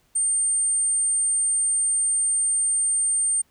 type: tone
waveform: sine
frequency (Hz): 8760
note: C#9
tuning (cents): -22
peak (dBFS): -19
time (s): 0.15-3.42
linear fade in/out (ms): 10
effects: pink hiss -64 dBFS RMS until 3.5 s